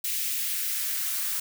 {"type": "noise with high-pass filter sweep", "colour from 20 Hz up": "blue", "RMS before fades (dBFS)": -29, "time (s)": [0.04, 1.4], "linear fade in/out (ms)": 5, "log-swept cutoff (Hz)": [2400, 1200], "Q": 1.5, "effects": []}